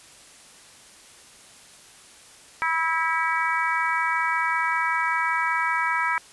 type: harmonic tone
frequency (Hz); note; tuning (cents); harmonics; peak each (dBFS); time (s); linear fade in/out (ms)
325.2; E4; -23; 3 / 4 / 5 / 6 / 7; -26 / -27 / -28 / -29 / -29; 2.62-6.18; 0
effects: white hiss -49 dBFS RMS until 6.32 s + resampled to 24000 Hz